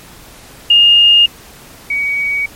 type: tone pair in turn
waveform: sine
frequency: 2834 / 2257 Hz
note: F7 / C#7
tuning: +25 / +31 cents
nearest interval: major third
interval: 394 cents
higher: first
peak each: -4 / -13 dBFS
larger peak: first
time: 0.7-1.26 / 1.9-2.46 s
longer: neither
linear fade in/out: 5 ms
effects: pink hiss -38 dBFS RMS until 2.55 s + MP3 64 kbps